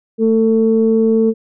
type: tone pair together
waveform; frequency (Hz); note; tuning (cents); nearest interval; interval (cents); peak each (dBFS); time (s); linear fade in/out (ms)
sine; 222.5 / 446.9; A3 / A4; +20 / +27; octave; 1207; -12; 0.18-1.34; 50
effects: tanh soft clip ceiling -2 dBFS